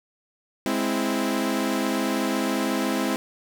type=chord; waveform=sawtooth; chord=Ab augmented; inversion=none; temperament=equal; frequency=207.7 / 261.6 / 329.6 Hz; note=Ab3 / C4 / E4; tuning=0 / 0 / 0 cents; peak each=-24 / -22 / -24 dBFS; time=0.66-3.16 s; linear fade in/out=0 ms; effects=none